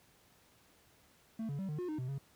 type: tone with pitch steps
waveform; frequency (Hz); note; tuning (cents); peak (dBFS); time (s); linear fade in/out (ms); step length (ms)
triangle; 223.3 / 141.9 / 192.9 / 150.9 / 358.9 / 307.7 / 127.5 / 137.8; A3 / C#3 / G3 / D3 / F4 / D#4 / C3 / C#3; +26 / +41 / -28 / +47 / +47 / -19 / -44 / -10; -34; 1.39-2.182; 5; 99
effects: pink hiss -66 dBFS RMS until 2.35 s + high-pass 60 Hz 12 dB/octave